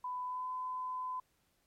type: tone with pitch glide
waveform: sine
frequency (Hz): 999 to 1013.5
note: B5 to B5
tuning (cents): +20 to +45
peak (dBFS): -36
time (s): 0.04-1.2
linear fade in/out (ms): 5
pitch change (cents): +25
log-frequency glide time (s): 0.25-0.46
effects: pink hiss -75 dBFS RMS until 1.66 s + MP3 64 kbps